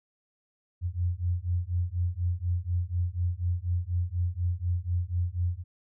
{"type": "beating tone pair", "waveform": "sine", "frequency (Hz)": [86.3, 90.4], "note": ["F2", "F#2"], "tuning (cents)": [-20, -40], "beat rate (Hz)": 4.1, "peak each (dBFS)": -29, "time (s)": [0.81, 5.64], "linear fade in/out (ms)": 50, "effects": []}